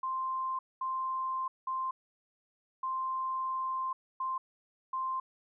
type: tone bursts at uneven times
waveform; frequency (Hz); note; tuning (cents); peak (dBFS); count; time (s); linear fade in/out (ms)
sine; 1046.5; C6; 0; -31; 6; 0.03-0.59 / 0.81-1.48 / 1.67-1.91 / 2.83-3.93 / 4.2-4.38 / 4.93-5.2; 5
effects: none